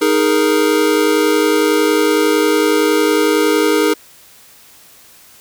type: chord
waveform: square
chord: D# suspended fourth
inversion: none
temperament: equal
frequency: 311.1 / 415.3 / 466.2 Hz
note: D#4 / G#4 / A#4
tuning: 0 / 0 / 0 cents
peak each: -16 / -16 / -17 dBFS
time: 0.01-3.94 s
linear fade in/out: 10 ms
effects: white hiss -44 dBFS RMS until 5.4 s